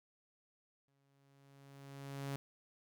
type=tone with exponential growth; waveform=sawtooth; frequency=138.59 Hz; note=C#3; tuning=in tune; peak=-34 dBFS; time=0.88-2.36 s; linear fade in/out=0 ms; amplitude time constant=320 ms; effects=none